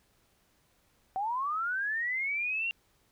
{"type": "linear sweep", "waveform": "sine", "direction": "up", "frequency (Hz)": [744, 2785], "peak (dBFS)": -29, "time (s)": [1.16, 2.71], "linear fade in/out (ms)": 0, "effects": ["pink hiss -69 dBFS RMS until 3.11 s"]}